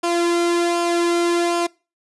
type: tone with flanger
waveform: sawtooth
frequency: 344 Hz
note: F4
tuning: 26 cents flat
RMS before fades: -19 dBFS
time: 0.03-1.67 s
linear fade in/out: 10 ms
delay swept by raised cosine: 0.5 to 1.8 ms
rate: 1.3 Hz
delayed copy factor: -0.55
effects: noise-tail reverb RT60 0.3 s tail -23 dB re dry + resampled to 24000 Hz